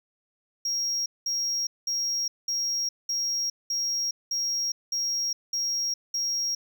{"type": "tone bursts", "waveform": "triangle", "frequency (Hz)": 5600, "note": "F8", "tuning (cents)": 4, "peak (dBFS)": -24, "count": 10, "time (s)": [0.65, 6.55], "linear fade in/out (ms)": 5, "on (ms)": 410, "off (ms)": 200, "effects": []}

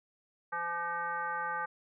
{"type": "tone with frequency modulation", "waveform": "sine", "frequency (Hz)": 1198, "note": "D6", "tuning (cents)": 34, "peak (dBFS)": -32, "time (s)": [0.52, 1.66], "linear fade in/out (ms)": 10, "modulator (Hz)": 342, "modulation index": 1.4, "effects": []}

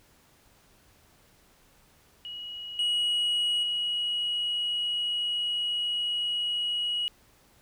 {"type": "tone with level steps", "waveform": "sine", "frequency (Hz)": 2907, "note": "F#7", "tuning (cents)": -31, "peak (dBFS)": [-36, -21, -25], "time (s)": [2.25, 7.08], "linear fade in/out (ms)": 0, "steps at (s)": [2.79, 3.63], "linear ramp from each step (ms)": 2, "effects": ["tanh soft clip ceiling -23 dBFS", "pink hiss -61 dBFS RMS until 7.61 s"]}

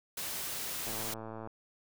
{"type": "noise", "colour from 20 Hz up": "white", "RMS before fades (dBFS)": -38, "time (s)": [0.17, 1.14], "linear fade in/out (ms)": 5}
{"type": "click train", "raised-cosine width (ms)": 1, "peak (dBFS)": -29, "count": 68, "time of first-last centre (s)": [0.87, 1.474], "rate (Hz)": 111}
{"effects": []}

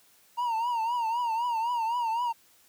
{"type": "tone with vibrato", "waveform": "triangle", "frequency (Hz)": 932.3, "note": "A#5", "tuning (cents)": 0, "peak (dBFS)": -24, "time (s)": [0.37, 2.33], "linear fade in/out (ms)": 20, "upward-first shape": "triangle", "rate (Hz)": 3.9, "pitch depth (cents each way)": 110, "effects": ["white hiss -61 dBFS RMS until 2.68 s", "high-pass 60 Hz 12 dB/octave"]}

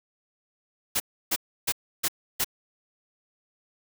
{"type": "noise bursts", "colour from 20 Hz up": "white", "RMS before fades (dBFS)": -25, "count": 5, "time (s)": [0.95, 2.445], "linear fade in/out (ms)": 10, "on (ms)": 51, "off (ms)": 310, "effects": []}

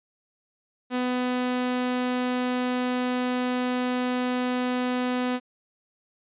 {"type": "tone", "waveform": "sawtooth", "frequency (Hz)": 250, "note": "B3", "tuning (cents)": 21, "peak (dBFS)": -20, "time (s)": [0.9, 5.4], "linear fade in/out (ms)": 50, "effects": ["resampled to 8000 Hz"]}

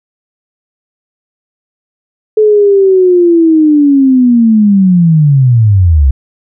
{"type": "linear sweep", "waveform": "sine", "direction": "down", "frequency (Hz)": [433.8, 63.3], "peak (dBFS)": -3, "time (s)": [2.37, 6.11], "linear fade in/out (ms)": 5, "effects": []}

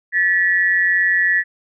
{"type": "tone pair together", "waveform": "sine", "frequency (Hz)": [1745, 1927.7], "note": ["A6", "B6"], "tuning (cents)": [-15, -42], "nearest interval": "major second", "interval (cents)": 173, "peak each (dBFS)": -16, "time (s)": [0.12, 1.44], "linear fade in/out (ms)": 50, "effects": []}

